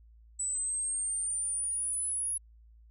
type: exponential sweep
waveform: sine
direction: up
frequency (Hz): 7900 to 10548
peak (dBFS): -30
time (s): 0.39-2.38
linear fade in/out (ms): 10
effects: added 56 Hz sine -54 dBFS peak until 2.9 s